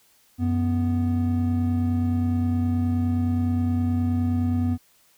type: tone pair together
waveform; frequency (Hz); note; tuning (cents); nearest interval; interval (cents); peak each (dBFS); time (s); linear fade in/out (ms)
triangle; 92.16 / 246.9; F#2 / B3; -6 / 0; octave + perfect fourth; 1706; -21; 0.38-4.78; 50
effects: white hiss -60 dBFS RMS until 5.17 s